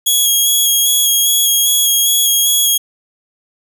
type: tone with vibrato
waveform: 10% pulse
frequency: 3310 Hz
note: G#7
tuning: 6 cents flat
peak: -3 dBFS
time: 0.06-2.78 s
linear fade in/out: 10 ms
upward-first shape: square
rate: 2.5 Hz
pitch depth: 17 cents each way
effects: none